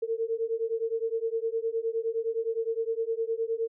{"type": "beating tone pair", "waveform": "sine", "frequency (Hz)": [449.2, 458.9], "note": ["A4", "A#4"], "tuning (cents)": [36, -27], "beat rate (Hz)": 9.7, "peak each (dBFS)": -30, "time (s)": [0.02, 3.68], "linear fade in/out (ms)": 10, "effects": []}